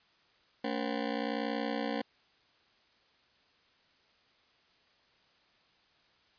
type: ring-modulated tone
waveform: 20% pulse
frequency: 253.5 Hz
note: B3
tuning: 45 cents sharp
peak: -24 dBFS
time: 0.64-2.02 s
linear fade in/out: 5 ms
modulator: 30.5 Hz
effects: white hiss -67 dBFS RMS until 6.38 s + resampled to 11025 Hz